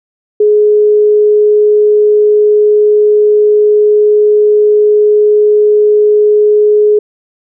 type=tone; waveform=sine; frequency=420.4 Hz; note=G#4; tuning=21 cents sharp; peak=-4 dBFS; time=0.4-6.99 s; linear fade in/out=5 ms; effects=none